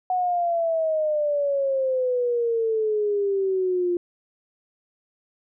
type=exponential sweep; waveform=sine; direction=down; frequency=740 to 348.2 Hz; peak=-20 dBFS; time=0.1-3.97 s; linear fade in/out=2 ms; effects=none